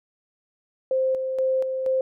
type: tone with tremolo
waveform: sine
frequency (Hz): 523.3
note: C5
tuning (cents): 0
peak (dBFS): -19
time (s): 0.91-2.01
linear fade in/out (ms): 2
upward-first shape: square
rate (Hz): 2.1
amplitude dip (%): 45
effects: none